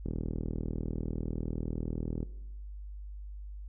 click train, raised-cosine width 3 ms, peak -22 dBFS, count 88, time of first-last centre 0.06-2.23 s, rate 40.1 Hz, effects noise-tail reverb RT60 0.9 s tail -18 dB re dry + added 50 Hz sine -40 dBFS peak until 3.68 s

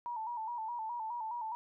sine tone with vibrato, 918 Hz, A#5, 27 cents flat, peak -36 dBFS, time 0.06-1.55 s, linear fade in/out 0 ms, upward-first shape square, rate 4.8 Hz, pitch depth 73 cents each way, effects none

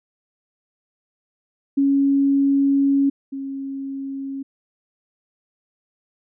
sine tone pair in turn, 277.2 / 272.6 Hz, C#4 / C#4, 0 / -29 cents, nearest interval unison, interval 29 cents, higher first, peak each -14 / -26 dBFS, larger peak first, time 1.77-3.1 / 3.32-4.43 s, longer first, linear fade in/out 10 ms, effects none

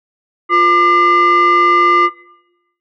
sine tone with frequency modulation, 1196 Hz, D6, 31 cents sharp, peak -6 dBFS, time 0.49-2.1 s, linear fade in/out 50 ms, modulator 845 Hz, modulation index 0.76, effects noise-tail reverb RT60 1.0 s tail -22 dB re dry + tanh soft clip ceiling -4 dBFS

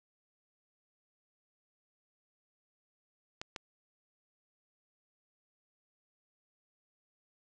clicks, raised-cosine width 0.2 ms, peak -22 dBFS, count 2, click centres 3.415 / 3.562 s, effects resampled to 22050 Hz + 9-bit

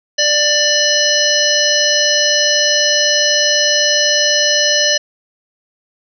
harmonic tone with a mistuned harmonic, 592 Hz, D5, 14 cents sharp, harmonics 1 / 3 / 5 / 7 / 9 / 10, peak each -18 / -18 / -18 / -18 / -18 / -18 dBFS, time 0.18-4.98 s, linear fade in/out 10 ms, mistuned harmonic 9, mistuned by -51 cents, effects none

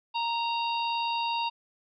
harmonic tone with a mistuned harmonic, 932.3 Hz, A#5, in tune, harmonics 1 / 3 / 4 / 5, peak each -28 / -34 / -37 / -41 dBFS, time 0.14-1.5 s, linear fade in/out 20 ms, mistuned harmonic 3, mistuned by -16 cents, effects none

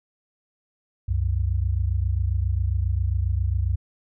sine tone pair together, 66.19 / 93.6 Hz, C2 / F#2, +21 / +20 cents, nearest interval tritone, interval 599 cents, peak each -23 / -23 dBFS, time 1.08-3.76 s, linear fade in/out 10 ms, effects none

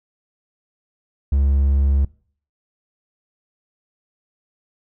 triangle tone, 69.3 Hz, C#2, in tune, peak -12 dBFS, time 1.32-2.05 s, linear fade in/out 5 ms, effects noise-tail reverb RT60 0.5 s tail -22 dB re dry

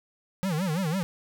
square tone with vibrato, 172.4 Hz, F3, 22 cents flat, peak -26 dBFS, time 0.43-1.03 s, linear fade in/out 0 ms, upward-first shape sine, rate 6 Hz, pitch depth 230 cents each way, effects none

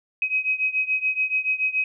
sine beating tone pair, 2530 / 2537 Hz, D#7 / D#7, +28 / +33 cents, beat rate 7 Hz, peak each -23 / -25 dBFS, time 0.22-1.84 s, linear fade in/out 2 ms, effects none

